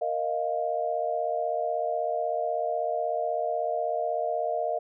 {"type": "chord", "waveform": "sine", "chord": "Bb suspended fourth", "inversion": "none", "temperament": "equal", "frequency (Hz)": [466.2, 622.3, 698.5], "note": ["Bb4", "Eb5", "F5"], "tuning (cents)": [0, 0, 0], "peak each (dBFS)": [-33, -29, -29], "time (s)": [0.01, 4.79], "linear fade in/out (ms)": 10, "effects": []}